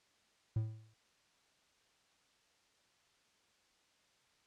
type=tone with exponential decay; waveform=triangle; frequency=110 Hz; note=A2; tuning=in tune; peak=-27 dBFS; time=0.56-0.94 s; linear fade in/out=5 ms; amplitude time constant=82 ms; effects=white hiss -72 dBFS RMS until 4.46 s + low-pass 6000 Hz 12 dB/octave